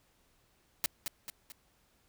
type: noise with echo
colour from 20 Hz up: white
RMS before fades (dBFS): -30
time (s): 0.84-0.86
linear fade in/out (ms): 0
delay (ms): 220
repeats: 3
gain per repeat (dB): -6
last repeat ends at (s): 1.52
effects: pink hiss -70 dBFS RMS until 2.08 s